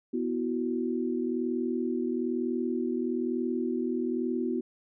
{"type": "chord", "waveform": "sine", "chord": "B suspended fourth", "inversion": "none", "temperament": "just", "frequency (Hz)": [246.9, 329.3, 370.4], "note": ["B3", "E4", "F#4"], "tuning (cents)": [0, -2, 2], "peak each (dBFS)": [-30, -33, -32], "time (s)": [0.13, 4.61], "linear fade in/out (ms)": 10, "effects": []}